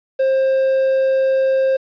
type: tone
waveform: triangle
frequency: 531 Hz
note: C5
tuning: 25 cents sharp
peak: -11 dBFS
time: 0.19-1.77 s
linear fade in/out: 10 ms
effects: resampled to 11025 Hz + 8-bit